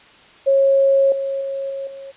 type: tone with level steps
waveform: sine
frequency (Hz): 546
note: C#5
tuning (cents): -26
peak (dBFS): -11 / -20 / -22 / -24 / -32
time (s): 0.46-2.12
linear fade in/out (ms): 20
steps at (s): 1.12 / 1.41 / 1.7 / 1.87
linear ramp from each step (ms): 2
effects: white hiss -47 dBFS RMS until 2.16 s + resampled to 8000 Hz